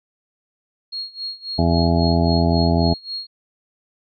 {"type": "tone with tremolo", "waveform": "sine", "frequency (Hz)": 4287, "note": "C8", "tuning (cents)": 41, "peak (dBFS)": -24, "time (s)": [0.92, 3.27], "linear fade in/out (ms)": 10, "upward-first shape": "sine", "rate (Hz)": 3.7, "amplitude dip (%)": 90}
{"type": "harmonic tone", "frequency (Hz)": 84, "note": "E2", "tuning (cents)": 33, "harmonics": [1, 2, 3, 4, 5, 7, 8, 9, 10], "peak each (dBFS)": [-19, -19, -21, -26, -27, -31, -23, -33, -29], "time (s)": [1.58, 2.94], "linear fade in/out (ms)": 10}
{"effects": []}